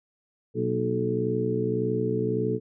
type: harmonic tone with a mistuned harmonic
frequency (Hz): 61.74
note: B1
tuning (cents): 0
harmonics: 2 / 3 / 4 / 5 / 6 / 7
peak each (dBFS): -30 / -33 / -32 / -33 / -33 / -27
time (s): 0.54-2.6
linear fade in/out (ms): 50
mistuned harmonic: 4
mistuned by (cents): -78
effects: none